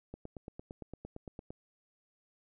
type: click train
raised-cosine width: 2 ms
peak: -30 dBFS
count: 13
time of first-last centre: 0.14-1.505 s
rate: 8.79 Hz
effects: none